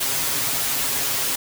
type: noise with comb filter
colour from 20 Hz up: white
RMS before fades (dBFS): -23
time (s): 0-1.36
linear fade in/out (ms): 10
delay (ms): 7.3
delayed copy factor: +0.7
effects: none